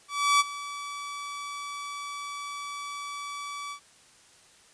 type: tone with ADSR envelope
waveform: sawtooth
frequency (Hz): 1149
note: D6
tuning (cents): -38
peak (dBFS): -14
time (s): 0.08-3.8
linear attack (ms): 320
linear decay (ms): 27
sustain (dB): -17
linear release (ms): 86
effects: white hiss -57 dBFS RMS until 4.73 s + resampled to 22050 Hz